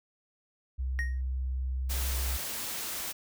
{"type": "tone", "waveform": "sine", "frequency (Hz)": 64.6, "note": "C2", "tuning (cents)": -21, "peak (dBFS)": -29, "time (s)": [0.78, 2.38], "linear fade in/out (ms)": 20}
{"type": "tone with exponential decay", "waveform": "triangle", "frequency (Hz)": 1869, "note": "A#6", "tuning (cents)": 4, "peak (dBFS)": -26, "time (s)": [0.99, 1.21], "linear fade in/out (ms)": 0, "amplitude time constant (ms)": 47}
{"type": "noise", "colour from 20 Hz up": "white", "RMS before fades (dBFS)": -36, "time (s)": [1.89, 3.13], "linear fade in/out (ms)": 20}
{"effects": []}